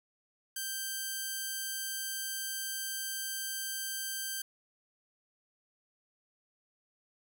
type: tone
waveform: 5% pulse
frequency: 1568 Hz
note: G6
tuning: in tune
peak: -24 dBFS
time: 0.56-4.42 s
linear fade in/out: 5 ms
effects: none